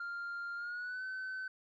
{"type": "tone with pitch glide", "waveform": "sine", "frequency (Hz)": [1396.9, 1523.3], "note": ["F6", "F#6"], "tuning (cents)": [0, 50], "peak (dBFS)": -36, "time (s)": [0, 1.48], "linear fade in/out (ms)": 5, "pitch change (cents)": 150, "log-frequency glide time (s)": [0.56, 1.04], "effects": ["tanh soft clip ceiling -37 dBFS"]}